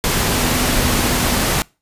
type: tone in noise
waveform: sine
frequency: 246.9 Hz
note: B3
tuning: in tune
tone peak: -25 dBFS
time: 0.31-1.41 s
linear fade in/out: 0 ms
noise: pink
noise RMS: -17 dBFS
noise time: 0.04-1.62 s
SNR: -11 dB
effects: noise-tail reverb RT60 0.3 s tail -25 dB re dry + resampled to 32000 Hz